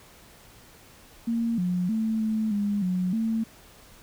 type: tone with pitch steps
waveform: sine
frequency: 231.2 / 179.4 / 221.2 / 218.6 / 204.4 / 182.3 / 224.1 Hz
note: A#3 / F3 / A3 / A3 / G#3 / F#3 / A3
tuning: -14 / +47 / +9 / -11 / -27 / -25 / +32 cents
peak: -23 dBFS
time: 1.27-3.44 s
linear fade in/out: 10 ms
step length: 310 ms
effects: pink hiss -52 dBFS RMS until 4.02 s